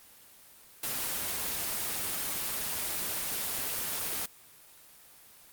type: noise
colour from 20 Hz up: white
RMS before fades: -33 dBFS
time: 0.83-4.26 s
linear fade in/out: 5 ms
effects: white hiss -55 dBFS RMS until 5.52 s + Opus 24 kbps